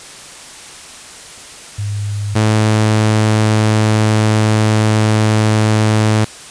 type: tone pair in turn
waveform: sine / sawtooth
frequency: 102.6 / 108.28 Hz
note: G#2 / A2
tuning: -21 / -27 cents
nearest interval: minor second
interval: 94 cents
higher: second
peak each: -17 / -6 dBFS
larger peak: second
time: 1.78-2.35 / 2.35-6.25 s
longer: second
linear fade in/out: 10 ms
effects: white hiss -34 dBFS RMS until 6.5 s + resampled to 22050 Hz

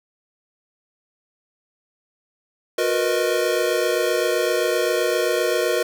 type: chord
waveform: square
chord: B major seventh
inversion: second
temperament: equal with one note detuned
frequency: 362 / 466.2 / 493.9 / 622.3 Hz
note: F#4 / A#4 / B4 / D#5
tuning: -38 / 0 / 0 / 0 cents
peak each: -25 dBFS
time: 2.78-5.83 s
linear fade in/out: 5 ms
effects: none

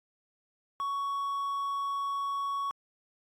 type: tone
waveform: triangle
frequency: 1116 Hz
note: C#6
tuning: 11 cents sharp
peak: -28 dBFS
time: 0.8-2.71 s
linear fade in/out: 0 ms
effects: AAC 64 kbps

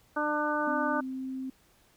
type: harmonic tone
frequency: 299 Hz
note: D4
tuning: 31 cents sharp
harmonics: 1 / 2 / 3 / 4 / 5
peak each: -33 / -33 / -33 / -33 / -33 dBFS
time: 0.16-1.01 s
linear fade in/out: 10 ms
type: tone with pitch glide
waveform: sine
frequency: 260.1 to 262.2 Hz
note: C4 to C4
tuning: -10 to +4 cents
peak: -33 dBFS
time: 0.67-1.5 s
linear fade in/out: 5 ms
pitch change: +14 cents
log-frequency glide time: 0.91-1.22 s
effects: pink hiss -64 dBFS RMS until 1.96 s

